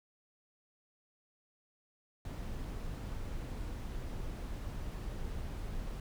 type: noise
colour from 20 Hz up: brown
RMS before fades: -40 dBFS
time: 2.25-6 s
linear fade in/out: 2 ms
effects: none